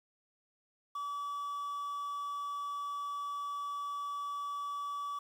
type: tone with quantisation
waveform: triangle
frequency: 1147 Hz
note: D6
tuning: 41 cents flat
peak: -34 dBFS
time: 0.95-5.19 s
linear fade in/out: 5 ms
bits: 10
effects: none